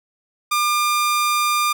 sawtooth tone, 1200 Hz, D6, 37 cents sharp, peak -13 dBFS, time 0.51-1.73 s, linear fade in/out 10 ms, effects none

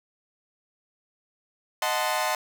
sawtooth chord, D# diminished seventh, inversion none, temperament equal with one note detuned, 622.3 / 740 / 880 / 1037.5 Hz, D#5 / F#5 / A5 / C6, 0 / 0 / 0 / -15 cents, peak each -26 dBFS, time 1.82-2.35 s, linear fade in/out 2 ms, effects none

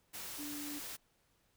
sine tone in noise, 292.4 Hz, D4, 7 cents flat, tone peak -43 dBFS, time 0.38-0.8 s, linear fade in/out 20 ms, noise white, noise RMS -45 dBFS, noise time 0.13-0.97 s, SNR -1 dB, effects pink hiss -74 dBFS RMS until 1.56 s

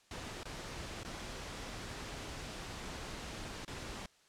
pink noise with dropouts, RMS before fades -44 dBFS, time 0.11-4.06 s, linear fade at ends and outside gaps 2 ms, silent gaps 0.433-0.454 / 1.034-1.048 / 3.649-3.678 s, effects white hiss -67 dBFS RMS until 4.28 s + low-pass 7000 Hz 12 dB/octave

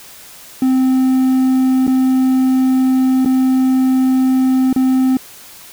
triangle tone with dropouts, 260 Hz, C4, 11 cents flat, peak -8 dBFS, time 0.62-5.17 s, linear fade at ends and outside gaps 2 ms, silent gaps 1.868-1.877 / 3.249-3.258 / 4.729-4.761 s, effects white hiss -38 dBFS RMS until 5.72 s

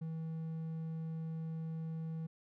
triangle tone, 161.4 Hz, E3, 36 cents flat, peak -36 dBFS, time 0.01-2.27 s, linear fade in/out 10 ms, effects none

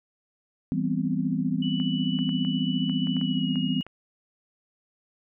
sine chord, C major seventh, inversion first, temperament equal, 164.81 / 196 / 246.9 / 261.6 Hz, E3 / G3 / B3 / C4, 0 / 0 / 0 / 0 cents, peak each -29 dBFS, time 0.72-3.81 s, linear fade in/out 0 ms
sine tone with pitch glide, 2960 to 2876 Hz, F#7 to F#7, 0 to -50 cents, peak -33 dBFS, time 1.62-3.83 s, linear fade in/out 5 ms, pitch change -50 cents, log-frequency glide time 3.18-3.54 s
clicks, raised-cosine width 0.5 ms, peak -29 dBFS, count 10, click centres 1.8 / 2.189 / 2.292 / 2.449 / 2.896 / 3.071 / 3.167 / 3.213 / 3.557 / 3.866 s
effects none

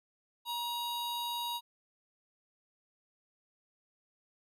square tone pair together, 950 / 3796 Hz, A#5 / A#7, +33 / +31 cents, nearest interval 2 octaves, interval 2398 cents, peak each -37 / -39 dBFS, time 0.45-1.61 s, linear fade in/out 50 ms, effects none

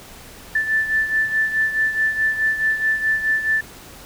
sine beating tone pair, 1760 / 1764.7 Hz, A6 / A6, 0 / +5 cents, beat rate 4.7 Hz, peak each -18 / -24 dBFS, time 0.55-3.61 s, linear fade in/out 5 ms, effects pink hiss -41 dBFS RMS until 4.05 s

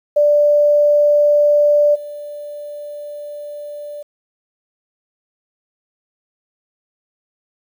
sine tone with level steps, 588 Hz, D5, 2 cents sharp, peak -9 / -27 dBFS, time 0.16-4.03 s, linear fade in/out 10 ms, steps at 1.94 s, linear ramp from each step 20 ms, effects 8-bit

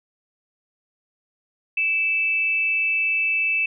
sine tone pair together, 2300 / 2637 Hz, D7 / E7, -37 / 0 cents, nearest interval major second, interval 237 cents, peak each -29 / -19 dBFS, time 1.77-3.66 s, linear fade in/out 5 ms, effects none

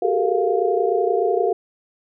sine tone cluster, 375.9 / 402.5 / 435.7 / 465.9 / 700 Hz, F#4 / G4 / A4 / A#4 / F5, +27 / +46 / -17 / -1 / +4 cents, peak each -23 dBFS, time 0.02-1.53 s, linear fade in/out 5 ms, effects none

